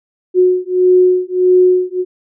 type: beating tone pair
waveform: sine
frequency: 364.5 / 366.1 Hz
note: F#4 / F#4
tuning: -26 / -18 cents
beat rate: 1.6 Hz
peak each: -11 dBFS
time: 0.34-2.05 s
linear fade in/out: 50 ms
effects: none